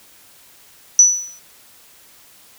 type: tone with exponential decay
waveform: sine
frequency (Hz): 5940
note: F#8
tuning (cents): +6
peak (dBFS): -3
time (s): 0.99-1.39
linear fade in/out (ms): 1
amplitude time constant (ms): 86
effects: white hiss -48 dBFS RMS until 2.58 s